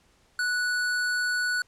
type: tone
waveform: square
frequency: 1476 Hz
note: F#6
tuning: 5 cents flat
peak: -25 dBFS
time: 0.39-1.62 s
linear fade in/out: 2 ms
effects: pink hiss -63 dBFS RMS until 1.67 s + low-pass 9000 Hz 12 dB/octave